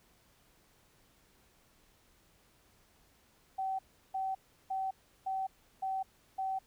sine tone bursts, 766 Hz, G5, 40 cents flat, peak -32 dBFS, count 6, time 3.58-6.59 s, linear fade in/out 10 ms, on 210 ms, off 350 ms, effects pink hiss -67 dBFS RMS until 6.66 s

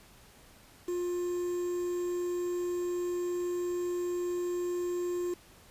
triangle tone with quantisation, 353.6 Hz, F4, 22 cents sharp, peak -28 dBFS, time 0.88-5.34 s, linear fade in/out 5 ms, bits 8, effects pink hiss -57 dBFS RMS until 5.7 s + resampled to 32000 Hz

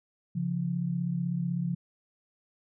sine tone pair together, 138.59 / 174.61 Hz, C#3 / F3, 0 / 0 cents, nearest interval major third, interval 400 cents, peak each -32 / -29 dBFS, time 0.35-1.75 s, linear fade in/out 10 ms, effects none

